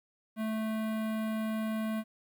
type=tone with notch filter; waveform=square; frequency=219.3 Hz; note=A3; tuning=6 cents flat; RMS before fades=-33 dBFS; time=0.36-2.04 s; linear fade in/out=50 ms; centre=5800 Hz; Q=0.57; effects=11-bit